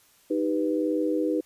sine chord, Eb augmented, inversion none, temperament equal, 311.1 / 392 / 493.9 Hz, Eb4 / G4 / B4, 0 / 0 / 0 cents, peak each -25 / -30 / -28 dBFS, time 0.3-1.41 s, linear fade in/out 10 ms, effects white hiss -60 dBFS RMS until 1.45 s + resampled to 32000 Hz

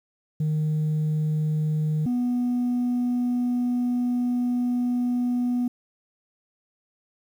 sine tone pair in turn, 154 / 245.3 Hz, D#3 / B3, -17 / -12 cents, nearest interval minor sixth, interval 805 cents, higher second, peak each -19 / -19 dBFS, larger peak neither, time 0.4-2.06 / 2.06-5.68 s, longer second, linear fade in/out 5 ms, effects tanh soft clip ceiling -20 dBFS + 9-bit

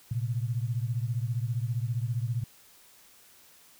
sine beating tone pair, 114.1 / 129.1 Hz, A#2 / C3, -37 / -23 cents, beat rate 15 Hz, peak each -29 / -32 dBFS, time 0.11-2.44 s, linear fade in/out 5 ms, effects white hiss -57 dBFS RMS until 3.79 s

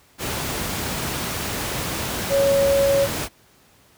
sine tone in noise, 554.4 Hz, C#5, in tune, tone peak -15 dBFS, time 2.29-3.08 s, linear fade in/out 50 ms, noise pink, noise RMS -26 dBFS, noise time 0.18-3.29 s, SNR +8 dB, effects pink hiss -55 dBFS RMS until 3.97 s + high-pass 60 Hz 12 dB/octave

